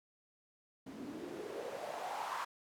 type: noise with band-pass filter sweep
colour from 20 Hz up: white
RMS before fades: -43 dBFS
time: 0.86-2.45 s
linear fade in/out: 10 ms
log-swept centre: 220 to 1100 Hz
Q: 4.1
effects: none